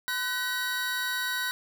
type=tone cluster; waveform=square; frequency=1014 / 1506 / 1917 / 3850 Hz; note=B5 / F#6 / A#6 / B7; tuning=+45 / +30 / +48 / -45 cents; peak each=-40 / -31 / -37 / -35 dBFS; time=0.08-1.51 s; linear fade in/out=0 ms; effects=none